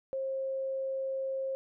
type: tone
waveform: sine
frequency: 534 Hz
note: C5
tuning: 35 cents sharp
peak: -31 dBFS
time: 0.13-1.55 s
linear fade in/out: 0 ms
effects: none